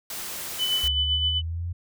white noise, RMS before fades -34 dBFS, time 0.1-0.88 s, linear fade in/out 2 ms
sine tone with tremolo, 3000 Hz, F#7, 23 cents sharp, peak -20 dBFS, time 0.58-1.42 s, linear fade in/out 50 ms, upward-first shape sine, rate 7.7 Hz, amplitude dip 45%
sine linear sweep, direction up, 68.4 to 88 Hz, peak -27 dBFS, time 0.83-1.73 s, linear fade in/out 10 ms
effects none

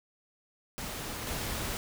pink noise with level steps, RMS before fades -38 / -35 dBFS, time 0.78-1.77 s, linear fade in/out 0 ms, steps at 1.27 s, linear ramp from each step 2 ms, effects none

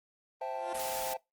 triangle chord, A minor seventh, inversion first, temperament equal, 523.3 / 659.3 / 784 / 880 Hz, C5 / E5 / G5 / A5, 0 / 0 / 0 / 0 cents, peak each -38 dBFS, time 0.41-1.17 s, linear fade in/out 5 ms
15% pulse tone with exponential growth, 349.2 Hz, F4, in tune, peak -32 dBFS, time 0.42-0.73 s, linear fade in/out 1 ms, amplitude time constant 67 ms
white noise, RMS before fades -39 dBFS, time 0.74-1.14 s, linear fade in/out 10 ms
effects noise-tail reverb RT60 0.2 s tail -23 dB re dry + Opus 32 kbps

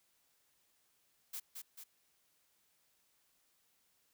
blue noise with echo, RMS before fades -43 dBFS, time 1.33-1.4 s, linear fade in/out 10 ms, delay 220 ms, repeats 2, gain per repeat -4 dB, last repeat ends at 1.84 s, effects white hiss -75 dBFS RMS until 4.13 s

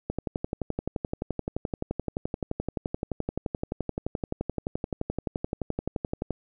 click train, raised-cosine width 2 ms, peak -15 dBFS, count 73, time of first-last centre 0.1-6.307 s, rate 11.6 Hz, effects none

